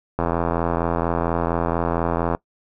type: click train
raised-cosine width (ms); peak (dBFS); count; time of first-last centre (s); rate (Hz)
1; -7; 183; 0.19-2.349; 84.3
effects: noise-tail reverb RT60 0.1 s tail -21 dB re dry